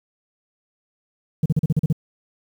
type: tone bursts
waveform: sine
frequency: 155.56 Hz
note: D#3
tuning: in tune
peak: -11 dBFS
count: 8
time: 1.43-1.927 s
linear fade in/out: 5 ms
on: 28 ms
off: 39 ms
effects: tanh soft clip ceiling -13 dBFS + 8-bit